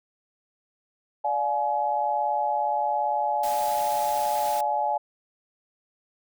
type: chord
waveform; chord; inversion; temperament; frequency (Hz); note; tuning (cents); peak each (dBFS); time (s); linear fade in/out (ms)
sine; D diminished; none; just; 587.3 / 704.8 / 845.8; D5 / F5 / Ab5; 0 / +16 / +31; -30 / -29 / -24; 1.24-4.98; 10
type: noise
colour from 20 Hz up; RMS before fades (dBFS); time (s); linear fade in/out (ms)
white; -37; 3.43-4.61; 5
effects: none